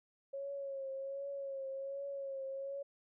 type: tone with vibrato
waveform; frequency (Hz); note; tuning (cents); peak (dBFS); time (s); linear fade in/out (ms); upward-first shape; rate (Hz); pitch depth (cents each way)
sine; 548; C#5; -20; -39; 0.33-2.83; 10; triangle; 1.3; 43
effects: none